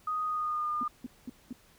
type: tone with pitch glide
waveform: sine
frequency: 1245 to 1212.4 Hz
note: D#6 to D#6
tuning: +1 to -45 cents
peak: -29 dBFS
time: 0.07-0.88 s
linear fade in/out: 5 ms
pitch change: -46 cents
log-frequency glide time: 0.25-0.69 s
type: tone bursts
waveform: sine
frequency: 246.9 Hz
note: B3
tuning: in tune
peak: -35 dBFS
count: 4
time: 0.81-1.528 s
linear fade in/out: 2 ms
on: 22 ms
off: 210 ms
effects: pink hiss -61 dBFS RMS until 1.78 s